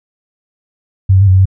sine tone with pitch steps, 96 / 94.7 / 100.1 / 93.1 / 94.5 / 95.3 Hz, G2 / F#2 / G2 / F#2 / F#2 / G2, -36 / +41 / +37 / +11 / +37 / -48 cents, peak -4 dBFS, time 1.09-1.456 s, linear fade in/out 10 ms, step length 61 ms, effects none

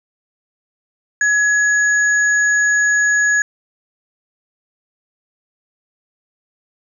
sine tone pair together, 1680 / 6720 Hz, G#6 / G#8, +19 / +19 cents, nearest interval 2 octaves, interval 2400 cents, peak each -12 / -22 dBFS, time 1.21-3.42 s, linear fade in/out 2 ms, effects 8-bit

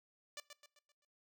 5% pulse tone with echo, 587 Hz, D5, 1 cent flat, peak -33 dBFS, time 0.37-0.4 s, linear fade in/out 2 ms, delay 130 ms, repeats 5, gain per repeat -7 dB, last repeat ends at 1.05 s, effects noise-tail reverb RT60 0.3 s tail -20 dB re dry

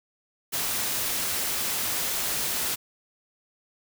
white noise, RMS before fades -28 dBFS, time 0.52-2.76 s, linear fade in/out 20 ms, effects none

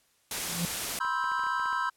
white noise, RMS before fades -32 dBFS, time 0.31-0.99 s, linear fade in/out 2 ms
triangle tone with exponential growth, 171.9 Hz, F3, 27 cents flat, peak -23 dBFS, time 0.36-0.65 s, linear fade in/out 0 ms, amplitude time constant 62 ms
clicks, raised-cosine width 0.5 ms, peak -32 dBFS, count 10, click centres 0.957 / 1.049 / 1.242 / 1.317 / 1.394 / 1.437 / 1.467 / 1.597 / 1.658 / 1.728 s
triangle chord, C major seventh, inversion third, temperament just, 981.1 / 1046.5 / 1308.1 / 1569.8 Hz, B5 / C6 / E6 / G6, -12 / 0 / -14 / +2 cents, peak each -31 dBFS, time 1-1.9 s, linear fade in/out 10 ms
effects white hiss -68 dBFS RMS until 1.96 s + low-pass 12000 Hz 12 dB/octave

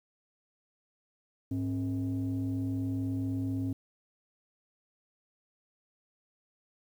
sine tone pair together, 104.08 / 268.4 Hz, G#2 / C4, +4 / +44 cents, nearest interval octave + major third, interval 1640 cents, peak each -31 / -30 dBFS, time 1.51-3.73 s, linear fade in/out 5 ms, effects tanh soft clip ceiling -26 dBFS + 10-bit

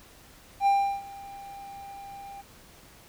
triangle tone with ADSR envelope, 795 Hz, G5, 24 cents sharp, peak -16 dBFS, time 0.6-2.42 s, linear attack 65 ms, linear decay 350 ms, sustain -22 dB, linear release 15 ms, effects pink hiss -53 dBFS RMS until 3.08 s

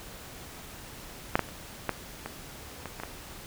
clicks, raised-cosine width 0.5 ms, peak -6 / -10 / -30 / -11 / -19 / -21 / -21 / -19 dBFS, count 8, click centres 1.355 / 1.393 / 1.488 / 1.893 / 2.26 / 2.857 / 3 / 3.035 s, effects pink hiss -45 dBFS RMS until 3.46 s

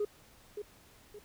sine tone with echo, 415.3 Hz, G#4, in tune, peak -27 dBFS, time 0-0.05 s, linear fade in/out 5 ms, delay 570 ms, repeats 2, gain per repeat -9 dB, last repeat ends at 1.19 s, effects tanh soft clip ceiling -27 dBFS + pink hiss -60 dBFS RMS until 1.24 s

